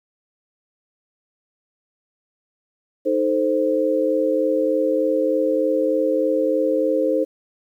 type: chord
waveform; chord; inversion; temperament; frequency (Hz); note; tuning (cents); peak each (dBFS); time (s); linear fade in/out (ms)
sine; A diminished; second; equal; 311.1 / 440 / 523.3; Eb4 / A4 / C5; 0 / 0 / 0; -22 / -23 / -19; 3.05-7.25; 20
effects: 9-bit